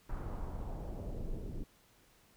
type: noise with low-pass filter sweep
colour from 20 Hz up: brown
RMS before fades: -40 dBFS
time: 0.09-1.64 s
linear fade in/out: 5 ms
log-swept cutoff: 1400 to 350 Hz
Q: 1.8
effects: pink hiss -66 dBFS RMS until 2.36 s